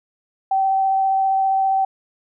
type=tone with vibrato; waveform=sine; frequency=772 Hz; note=G5; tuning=27 cents flat; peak=-15 dBFS; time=0.51-1.85 s; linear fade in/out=5 ms; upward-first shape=sine; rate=15 Hz; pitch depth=9 cents each way; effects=none